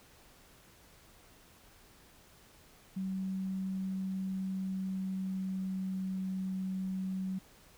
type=tone with pitch glide; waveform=sine; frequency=190 to 188.69 Hz; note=F#3 to F#3; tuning=+46 to +34 cents; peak=-33 dBFS; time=2.96-7.39 s; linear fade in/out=10 ms; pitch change=-12 cents; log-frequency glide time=4.41-6.23 s; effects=pink hiss -60 dBFS RMS until 7.77 s